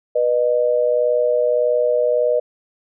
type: tone pair together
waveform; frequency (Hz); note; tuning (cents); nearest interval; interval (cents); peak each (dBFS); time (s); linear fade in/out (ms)
sine; 489.3 / 611; B4 / D#5; -16 / -32; major third; 384; -17; 0.15-2.4; 10
effects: none